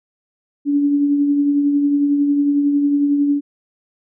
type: tone with tremolo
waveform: sine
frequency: 286.6 Hz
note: D4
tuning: 42 cents flat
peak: -11 dBFS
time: 0.65-3.41 s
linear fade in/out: 50 ms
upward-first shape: triangle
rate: 11 Hz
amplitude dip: 40%
effects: none